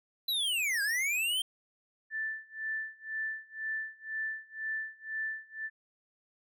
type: linear two-way sweep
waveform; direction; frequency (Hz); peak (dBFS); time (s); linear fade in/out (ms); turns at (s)
square; down then up; 4030 to 1584 to 3184; -29; 0.28-1.42; 5; 0.82
type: tone with tremolo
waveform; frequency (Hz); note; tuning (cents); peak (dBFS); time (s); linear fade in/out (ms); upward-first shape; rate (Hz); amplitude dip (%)
sine; 1763; A6; +3; -31; 2.1-5.7; 50; sine; 2; 95
effects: none